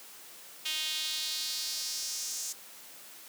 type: tone with high-pass filter sweep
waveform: sawtooth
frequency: 311.1 Hz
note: D#4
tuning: in tune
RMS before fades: -35 dBFS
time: 0.65-2.53 s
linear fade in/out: 10 ms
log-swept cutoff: 3100 to 6600 Hz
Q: 2.7
effects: white hiss -50 dBFS RMS until 3.28 s + high-pass 200 Hz 12 dB/octave